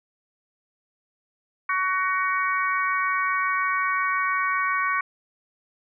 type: harmonic tone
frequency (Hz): 374.4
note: F#4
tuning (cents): +20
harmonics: 3 / 4 / 5 / 6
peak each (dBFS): -24 / -28 / -29 / -29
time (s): 1.69-5.01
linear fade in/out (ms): 5
effects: none